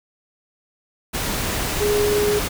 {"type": "tone in noise", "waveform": "sine", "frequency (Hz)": 415.3, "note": "G#4", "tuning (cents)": 0, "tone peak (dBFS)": -17, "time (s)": [1.8, 2.4], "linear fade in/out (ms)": 20, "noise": "pink", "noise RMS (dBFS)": -24, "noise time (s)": [1.13, 2.49], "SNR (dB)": 4, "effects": []}